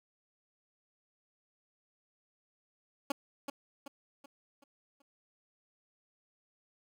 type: tone with echo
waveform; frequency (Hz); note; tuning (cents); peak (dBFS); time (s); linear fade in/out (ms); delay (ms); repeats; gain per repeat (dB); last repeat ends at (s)
15% pulse; 280; C#4; +18; -23; 3.1-3.12; 5; 380; 5; -7; 5.02
effects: none